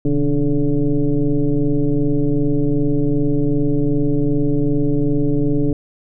sine tone with frequency modulation, 151.3 Hz, D#3, 48 cents flat, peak -13 dBFS, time 0.05-5.73 s, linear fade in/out 2 ms, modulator 140 Hz, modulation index 1.8, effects none

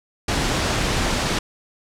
pink noise, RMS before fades -21 dBFS, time 0.28-1.39 s, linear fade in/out 5 ms, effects low-pass 7000 Hz 12 dB/octave

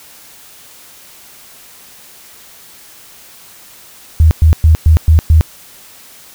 sine tone bursts, 79.4 Hz, D#2, 36 cents sharp, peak -3 dBFS, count 6, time 4.2-5.41 s, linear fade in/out 0 ms, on 110 ms, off 110 ms, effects white hiss -39 dBFS RMS until 6.34 s

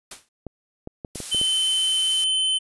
white noise with exponential decay, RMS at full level -32 dBFS, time 0.11-0.29 s, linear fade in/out 5 ms, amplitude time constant 38 ms
clicks, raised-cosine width 2 ms, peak -20 dBFS, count 7, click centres 0.467 / 0.874 / 1.048 / 1.157 / 1.203 / 1.347 / 1.414 s
blue noise, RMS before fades -31 dBFS, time 1.15-2.24 s, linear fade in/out 0 ms
square tone, 3063 Hz, G7, 41 cents flat, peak -20 dBFS, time 1.31-2.59 s, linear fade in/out 20 ms
effects resampled to 24000 Hz

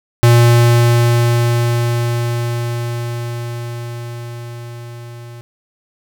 square tone with level ramp, 118.8 Hz, A#2, 33 cents sharp, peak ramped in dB -6 to -32 dBFS, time 0.23-5.41 s, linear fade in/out 0 ms, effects none

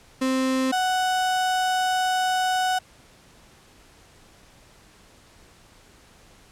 35% pulse tone pair in turn, 261.6 / 741.9 Hz, C4 / F#5, 0 / +4 cents, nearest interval octave + tritone, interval 1804 cents, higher second, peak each -19 dBFS, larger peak neither, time 0.21-0.72 / 0.72-2.79 s, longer second, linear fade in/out 10 ms, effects pink hiss -53 dBFS RMS until 6.51 s + low-pass 10000 Hz 12 dB/octave

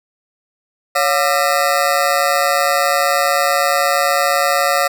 20% pulse ring-modulated tone, 636 Hz, D#5, 38 cents sharp, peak -5 dBFS, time 0.95-4.88 s, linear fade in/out 10 ms, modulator 75.7 Hz, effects none

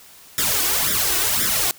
white noise with flanger, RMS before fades -20 dBFS, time 0.38-1.71 s, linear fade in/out 0 ms, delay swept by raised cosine 0.55 to 2.75 ms, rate 1.9 Hz, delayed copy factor +0.9, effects white hiss -46 dBFS RMS until 1.78 s

